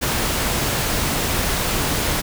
pink noise, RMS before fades -21 dBFS, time 0.01-2.22 s, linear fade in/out 20 ms, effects none

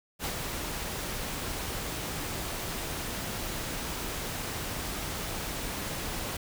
pink noise with ADSR envelope, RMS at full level -32 dBFS, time 0.19-6.37 s, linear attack 58 ms, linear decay 82 ms, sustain -3 dB, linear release 5 ms, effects none

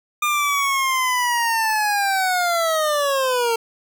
25% pulse linear sweep, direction down, 1210 to 451.7 Hz, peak -14 dBFS, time 0.22-3.56 s, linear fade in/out 5 ms, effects none

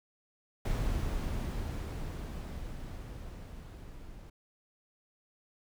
brown noise with level ramp, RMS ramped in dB -31 to -49 dBFS, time 0.65-4.3 s, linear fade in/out 5 ms, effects none

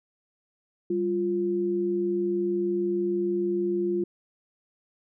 sine tone pair together, 196.57 / 350 Hz, G3 / F4, +5 / +4 cents, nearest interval minor seventh, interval 999 cents, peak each -31 / -24 dBFS, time 0.9-4.04 s, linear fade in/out 5 ms, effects none

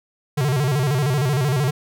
square tone with vibrato, 137.2 Hz, C#3, 17 cents flat, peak -18 dBFS, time 0.37-1.71 s, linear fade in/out 10 ms, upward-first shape square, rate 13 Hz, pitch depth 140 cents each way, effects none

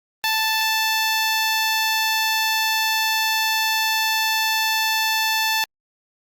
10% pulse tone, 880 Hz, A5, in tune, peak -10 dBFS, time 0.24-5.64 s, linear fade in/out 0 ms, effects Opus 32 kbps

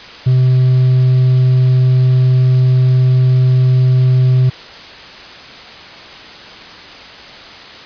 sine tone with hard clipping, 128.2 Hz, C3, 35 cents flat, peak -8 dBFS, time 0.26-4.5 s, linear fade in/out 10 ms, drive 2 dB, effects white hiss -33 dBFS RMS until 7.85 s + resampled to 11025 Hz

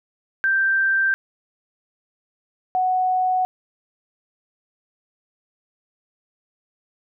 sine tone pair in turn, 1569 / 740.5 Hz, G6 / F#5, +1 / +1 cents, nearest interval octave + minor second, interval 1300 cents, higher first, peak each -16 / -17 dBFS, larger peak first, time 0.44-1.14 / 2.75-3.45 s, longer neither, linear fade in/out 0 ms, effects none

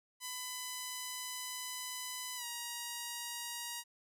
5% pulse tone with pitch glide, 1003 to 948.9 Hz, B5 to A#5, +26 to +31 cents, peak -28 dBFS, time 0.2-3.84 s, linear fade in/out 50 ms, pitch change -95 cents, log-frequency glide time 2.36-2.45 s, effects none

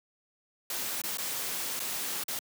white noise with dropouts, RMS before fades -34 dBFS, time 0.7-2.39 s, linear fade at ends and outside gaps 2 ms, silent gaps 1.017-1.037 / 1.172-1.183 / 1.794-1.801 / 2.237-2.282 s, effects high-pass 150 Hz 12 dB/octave

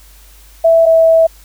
sine tone pair in turn, 659 / 652.6 Hz, E5 / E5, -1 / -18 cents, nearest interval unison, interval 17 cents, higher first, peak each -5 dBFS, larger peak neither, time 0.64-0.86 / 0.86-1.27 s, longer second, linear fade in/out 10 ms, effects added 50 Hz sine -40 dBFS peak until 1.44 s + white hiss -45 dBFS RMS until 1.44 s

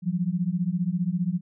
sine beating tone pair, 170 / 185 Hz, F3 / F#3, -46 / 0 cents, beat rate 15 Hz, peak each -26 dBFS, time 0.02-1.41 s, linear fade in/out 50 ms, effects none

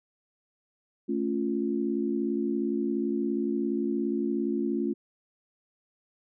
sine chord, A augmented, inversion none, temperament equal, 220 / 277.2 / 349.2 Hz, A3 / C#4 / E#4, 0 / 0 / 0 cents, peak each -30 dBFS, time 1.08-4.94 s, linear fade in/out 20 ms, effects none

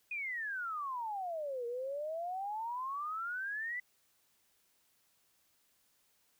sine exponential two-way sweep, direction down then up, 2500 to 466.5 to 2012 Hz, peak -36 dBFS, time 0.11-3.8 s, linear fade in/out 5 ms, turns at 1.66 s, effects white hiss -73 dBFS RMS until 6.39 s

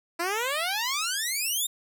10% pulse exponential sweep, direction up, 329.6 to 3729 Hz, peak -18 dBFS, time 0.19-1.67 s, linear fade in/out 10 ms, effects none

